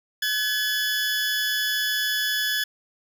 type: tone pair together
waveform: 20% pulse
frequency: 1519 / 1705 Hz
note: F#6 / G#6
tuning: +45 / +45 cents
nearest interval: major second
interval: 200 cents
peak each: -27 / -18 dBFS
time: 0.22-2.64 s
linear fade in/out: 5 ms
effects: none